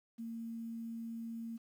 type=tone with quantisation; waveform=sine; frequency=228.9 Hz; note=A#3; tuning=31 cents flat; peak=-40 dBFS; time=0.18-1.58 s; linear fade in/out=20 ms; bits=11; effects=none